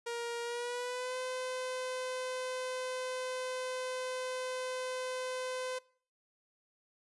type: tone with pitch glide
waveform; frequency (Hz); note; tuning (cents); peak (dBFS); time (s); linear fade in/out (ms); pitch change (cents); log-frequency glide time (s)
sawtooth; 471 to 510.7; A#4 to C5; +18 to -42; -32; 0.06-5.79; 10; +140; 0.42-1.17
effects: noise-tail reverb RT60 0.5 s tail -23 dB re dry + resampled to 24000 Hz